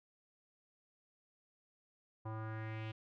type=tone with low-pass filter sweep; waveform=square; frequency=110 Hz; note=A2; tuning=in tune; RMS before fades=-43 dBFS; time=2.25-2.92 s; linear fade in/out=10 ms; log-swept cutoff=1000 to 3000 Hz; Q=2.9; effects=none